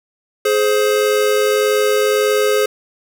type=tone pair together; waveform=square; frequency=421.6 / 523.3 Hz; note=G#4 / C5; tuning=+26 / 0 cents; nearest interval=major third; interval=374 cents; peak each=-15 / -18 dBFS; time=0.45-2.66 s; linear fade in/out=5 ms; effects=none